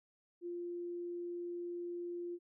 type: tone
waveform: sine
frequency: 348.5 Hz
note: F4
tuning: 4 cents flat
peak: -39 dBFS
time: 0.41-2.39 s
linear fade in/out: 50 ms
effects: none